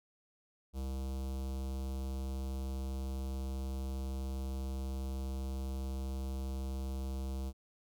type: tone with notch filter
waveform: square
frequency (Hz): 66.2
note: C2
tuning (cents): +21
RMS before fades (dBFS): -38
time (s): 0.73-7.53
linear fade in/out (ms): 50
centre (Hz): 1800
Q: 0.58
effects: none